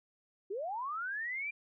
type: linear sweep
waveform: sine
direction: up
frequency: 360 to 2400 Hz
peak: -35 dBFS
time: 0.5-1.51 s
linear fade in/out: 10 ms
effects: none